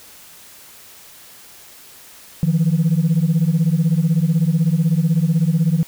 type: beating tone pair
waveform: sine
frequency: 155.56 / 171.56 Hz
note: D#3 / F3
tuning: 0 / -31 cents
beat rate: 16 Hz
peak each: -15 dBFS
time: 2.43-5.83 s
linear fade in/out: 0 ms
effects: tanh soft clip ceiling -9 dBFS + white hiss -43 dBFS RMS until 5.87 s